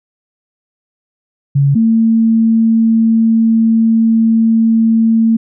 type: tone pair in turn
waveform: sine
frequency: 140 / 225.4 Hz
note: C#3 / A3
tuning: +18 / +42 cents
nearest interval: minor sixth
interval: 824 cents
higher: second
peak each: -7 dBFS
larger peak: neither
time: 1.55-1.75 / 1.75-5.37 s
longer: second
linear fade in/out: 10 ms
effects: none